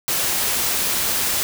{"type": "noise", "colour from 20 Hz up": "white", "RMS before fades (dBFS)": -21, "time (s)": [0.08, 1.43], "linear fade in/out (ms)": 0, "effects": []}